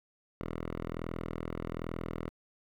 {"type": "tone", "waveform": "5% pulse", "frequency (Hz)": 41.2, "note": "E1", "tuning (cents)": 0, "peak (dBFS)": -25, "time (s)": [0.41, 2.29], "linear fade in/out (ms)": 0, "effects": ["low-pass 2000 Hz 12 dB/octave", "9-bit"]}